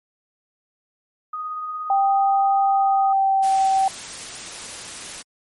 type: tone with tremolo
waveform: sine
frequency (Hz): 1244.5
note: D#6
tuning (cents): 0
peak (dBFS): -25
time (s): 1.33-3.13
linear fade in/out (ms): 5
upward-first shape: sine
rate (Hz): 17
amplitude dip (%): 25
type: tone with pitch glide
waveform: sine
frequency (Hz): 786 to 771.2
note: G5 to G5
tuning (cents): +4 to -28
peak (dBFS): -15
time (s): 1.9-3.88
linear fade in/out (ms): 2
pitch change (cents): -32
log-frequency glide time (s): 2.62-3.69
type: noise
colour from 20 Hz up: white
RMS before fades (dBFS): -34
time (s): 3.42-5.23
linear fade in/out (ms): 20
effects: MP3 48 kbps